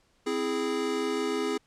square chord, C augmented, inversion none, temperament equal, 261.6 / 329.6 / 415.3 Hz, C4 / E4 / G#4, 0 / 0 / 0 cents, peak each -34 / -34 / -30 dBFS, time 0.26-1.58 s, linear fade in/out 10 ms, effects pink hiss -67 dBFS RMS until 1.66 s + low-pass 8000 Hz 12 dB/octave

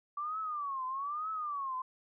sine tone with vibrato, 1154 Hz, D6, 31 cents flat, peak -34 dBFS, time 0.17-1.82 s, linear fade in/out 5 ms, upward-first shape triangle, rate 1.1 Hz, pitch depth 220 cents each way, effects none

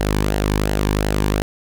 sawtooth tone with flanger, 51.1 Hz, G#1, 27 cents flat, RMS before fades -19 dBFS, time 0-1.42 s, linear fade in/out 0 ms, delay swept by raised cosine 0.83 to 1.55 ms, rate 2.8 Hz, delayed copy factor -0.5, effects none

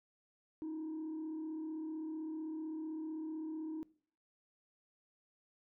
sine tone with frequency modulation, 315.3 Hz, D#4, 23 cents sharp, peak -37 dBFS, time 0.62-3.83 s, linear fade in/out 0 ms, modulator 35.7 Hz, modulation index 0.35, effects noise-tail reverb RT60 0.5 s tail -21 dB re dry + tanh soft clip ceiling -37 dBFS

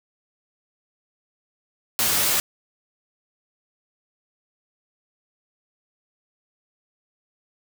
white noise with comb filter, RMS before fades -21 dBFS, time 1.99-2.4 s, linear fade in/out 0 ms, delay 14 ms, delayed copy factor +0.6, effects none

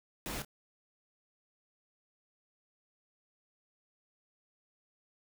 pink noise with echo, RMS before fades -39 dBFS, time 0.26-0.42 s, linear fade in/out 0 ms, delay 28 ms, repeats 1, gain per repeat -12 dB, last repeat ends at 0.448 s, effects none

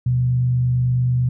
sine tone with frequency modulation, 124.6 Hz, B2, 16 cents sharp, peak -15 dBFS, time 0.06-1.29 s, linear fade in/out 5 ms, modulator 49.1 Hz, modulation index 0.24, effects none

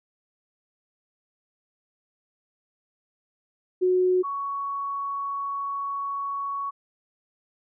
sine tone pair in turn, 366.5 / 1116.5 Hz, F#4 / C#6, -16 / +12 cents, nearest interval octave + perfect fifth, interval 1928 cents, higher second, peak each -18 / -27 dBFS, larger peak first, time 3.81-4.23 / 4.23-6.71 s, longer second, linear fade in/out 20 ms, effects none

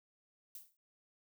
violet noise with exponential decay, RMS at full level -45 dBFS, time 0.55-0.77 s, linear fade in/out 2 ms, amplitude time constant 46 ms, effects none

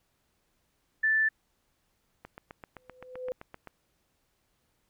sine tone, 1760 Hz, A6, in tune, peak -22 dBFS, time 1.03-1.29 s, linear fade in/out 10 ms
click train, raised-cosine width 0.5 ms, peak -28 dBFS, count 12, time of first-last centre 2.25-3.673 s, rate 7.73 Hz
sine tone with exponential growth, 507 Hz, B4, 45 cents sharp, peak -29 dBFS, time 2.76-3.32 s, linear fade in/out 0 ms, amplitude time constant 120 ms
effects pink hiss -74 dBFS RMS until 4.89 s

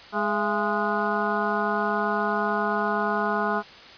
harmonic tone with a mistuned harmonic, 207.7 Hz, G#3, in tune, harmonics 1 / 2 / 3 / 4 / 5 / 6 / 7, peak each -30 / -30 / -30 / -30 / -30 / -30 / -30 dBFS, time 0.12-3.63 s, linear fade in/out 50 ms, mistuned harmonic 3, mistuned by +130 cents, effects white hiss -45 dBFS RMS until 3.97 s + resampled to 11025 Hz

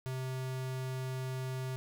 square tone, 130 Hz, C3, 11 cents flat, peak -36 dBFS, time 0.06-1.76 s, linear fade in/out 0 ms, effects none

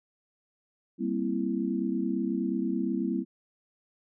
sine chord, C dominant seventh, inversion second, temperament equal with one note detuned, 196 / 233.1 / 261.6 / 331.7 Hz, G3 / Bb3 / C4 / E4, 0 / 0 / 0 / +11 cents, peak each -32 dBFS, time 0.98-3.25 s, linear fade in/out 50 ms, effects none

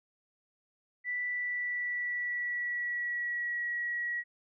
sine tone with pitch glide, 1972 to 1917 Hz, B6 to A#6, -3 to +48 cents, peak -31 dBFS, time 1.04-4.24 s, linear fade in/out 50 ms, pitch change -49 cents, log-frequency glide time 1.26-3.68 s, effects none

